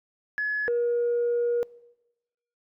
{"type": "tone pair in turn", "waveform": "sine", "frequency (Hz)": [1700, 477], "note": ["G#6", "A#4"], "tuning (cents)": [40, 40], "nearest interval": "octave + minor seventh", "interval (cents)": 2200, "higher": "first", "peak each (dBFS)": [-24, -21], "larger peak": "second", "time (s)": [[0.38, 0.68], [0.68, 1.63]], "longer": "second", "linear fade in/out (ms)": 0, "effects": ["noise-tail reverb RT60 1.0 s tail -24 dB re dry", "tanh soft clip ceiling -19 dBFS"]}